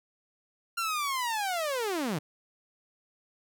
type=linear sweep; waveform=sawtooth; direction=down; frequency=1391 to 136.1 Hz; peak=-25 dBFS; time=0.77-2.19 s; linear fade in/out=10 ms; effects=none